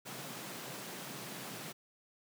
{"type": "high-pass noise", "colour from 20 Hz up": "pink", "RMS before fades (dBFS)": -45, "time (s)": [0.05, 1.73], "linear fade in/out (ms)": 20, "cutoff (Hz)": 120, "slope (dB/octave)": 96, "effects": []}